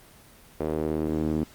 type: tone with band-pass filter sweep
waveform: sawtooth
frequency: 77.78 Hz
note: D#2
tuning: in tune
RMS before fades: -27 dBFS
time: 0.6-1.44 s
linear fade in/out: 0 ms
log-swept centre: 450 to 270 Hz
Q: 2.2
effects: pink hiss -52 dBFS RMS until 1.54 s + Opus 24 kbps